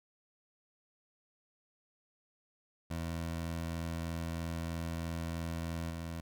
20% pulse tone with level steps, 83.1 Hz, E2, 15 cents sharp, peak -31 / -34 dBFS, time 2.9-6.21 s, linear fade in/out 10 ms, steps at 5.9 s, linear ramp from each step 10 ms, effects none

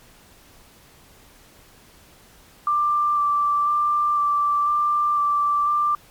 sine tone with vibrato, 1177 Hz, D6, 3 cents sharp, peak -17 dBFS, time 2.67-5.95 s, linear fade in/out 2 ms, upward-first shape square, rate 1 Hz, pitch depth 11 cents each way, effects pink hiss -51 dBFS RMS until 6.1 s + MP3 96 kbps

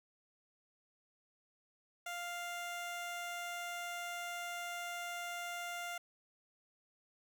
15% pulse tone, 698.5 Hz, F5, in tune, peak -34 dBFS, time 2.06-5.98 s, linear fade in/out 5 ms, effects none

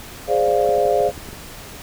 sine chord, D half-diminished seventh, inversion second, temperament equal, 415.3 / 523.3 / 587.3 / 698.5 Hz, Ab4 / C5 / D5 / F5, 0 / 0 / 0 / 0 cents, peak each -20 dBFS, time 0.27-1.12 s, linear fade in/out 50 ms
clicks, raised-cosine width 3 ms, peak -22 dBFS, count 9, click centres 0.483 / 0.691 / 0.782 / 0.855 / 1.005 / 1.09 / 1.178 / 1.288 / 1.33 s
effects pink hiss -37 dBFS RMS until 1.82 s

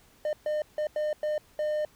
triangle tone bursts at uneven times, 606 Hz, D#5, 46 cents flat, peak -24 dBFS, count 6, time 0.25-0.33 / 0.46-0.62 / 0.78-0.87 / 0.96-1.13 / 1.23-1.38 / 1.59-1.85 s, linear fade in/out 2 ms, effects pink hiss -60 dBFS RMS until 1.95 s

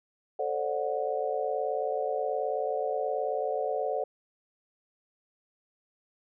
sine chord, D dominant seventh, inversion second, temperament just, 440.5 / 528.6 / 587.3 / 734.2 Hz, A4 / C5 / D5 / F#5, +2 / +18 / 0 / -14 cents, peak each -33 dBFS, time 0.39-4.04 s, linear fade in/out 5 ms, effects none

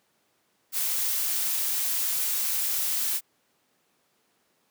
blue noise, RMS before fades -27 dBFS, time 0.72-3.21 s, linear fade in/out 50 ms, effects pink hiss -69 dBFS RMS until 4.7 s + high-pass 200 Hz 12 dB/octave

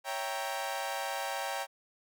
sawtooth chord, C# diminished seventh, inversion none, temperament equal, 554.4 / 659.3 / 784 / 932.3 Hz, C#5 / E5 / G5 / Bb5, 0 / 0 / 0 / 0 cents, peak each -36 / -38 / -33 / -36 dBFS, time 0.04-1.67 s, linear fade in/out 50 ms, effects none

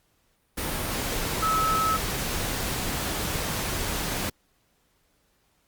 sine tone in noise, 1296 Hz, E6, 30 cents flat, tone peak -22 dBFS, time 1.42-1.97 s, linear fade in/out 10 ms, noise pink, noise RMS -29 dBFS, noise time 0.57-4.3 s, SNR +4 dB, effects pink hiss -68 dBFS RMS until 5.67 s + Opus 48 kbps

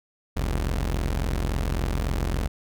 sawtooth tone pair together, 43.61 / 69.3 Hz, F1 / C#2, -2 / 0 cents, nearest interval minor sixth, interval 802 cents, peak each -21 / -25 dBFS, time 0.36-2.48 s, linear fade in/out 10 ms, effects none

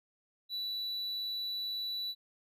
triangle tone, 3951 Hz, B7, in tune, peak -33 dBFS, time 0.49-2.15 s, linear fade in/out 50 ms, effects none

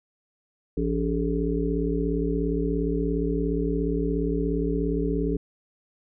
harmonic tone with a mistuned harmonic, 56.9 Hz, A#1, 41 cents flat, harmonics 1 / 3 / 5 / 7 / 8, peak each -28 / -29 / -28 / -31 / -30 dBFS, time 0.77-5.37 s, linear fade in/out 5 ms, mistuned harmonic 8, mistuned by -77 cents, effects none

